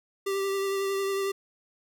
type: tone with vibrato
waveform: square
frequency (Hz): 392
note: G4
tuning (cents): 0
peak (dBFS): -27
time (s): 0.26-1.32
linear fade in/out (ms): 10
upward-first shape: triangle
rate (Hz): 11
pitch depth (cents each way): 20
effects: none